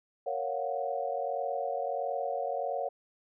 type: chord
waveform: sine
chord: Gb major seventh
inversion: first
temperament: equal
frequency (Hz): 466.2 / 554.4 / 698.5 / 740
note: Bb4 / Db5 / F5 / Gb5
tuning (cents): 0 / 0 / 0 / 0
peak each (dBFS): -38 / -34 / -36 / -36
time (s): 0.26-2.89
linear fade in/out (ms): 10
effects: none